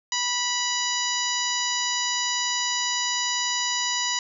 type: harmonic tone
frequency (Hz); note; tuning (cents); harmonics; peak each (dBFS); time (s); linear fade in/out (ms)
981; B5; -12; 1 / 2 / 3 / 4 / 5 / 6 / 7; -31 / -31 / -31 / -31 / -31 / -31 / -31; 0.12-4.19; 2
effects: none